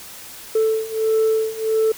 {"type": "beating tone pair", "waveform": "sine", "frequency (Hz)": [440, 441.5], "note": ["A4", "A4"], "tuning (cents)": [0, 6], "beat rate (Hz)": 1.5, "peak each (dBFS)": [-19, -17], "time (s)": [0.55, 1.92], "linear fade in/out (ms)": 5, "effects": ["tanh soft clip ceiling -12 dBFS", "white hiss -38 dBFS RMS until 1.97 s"]}